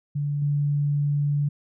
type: tone with level steps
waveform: sine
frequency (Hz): 144.8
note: D3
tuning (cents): -24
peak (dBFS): -23 / -20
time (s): 0.15-1.49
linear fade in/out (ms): 10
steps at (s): 0.42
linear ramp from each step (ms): 2
effects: none